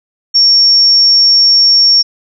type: tone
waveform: sine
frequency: 5500 Hz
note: F8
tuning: 27 cents flat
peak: -4 dBFS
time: 0.34-2.03 s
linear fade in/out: 20 ms
effects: none